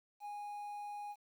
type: tone with quantisation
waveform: triangle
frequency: 825 Hz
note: G#5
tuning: 12 cents flat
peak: -40 dBFS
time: 0.2-1.16 s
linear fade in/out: 50 ms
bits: 11
effects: none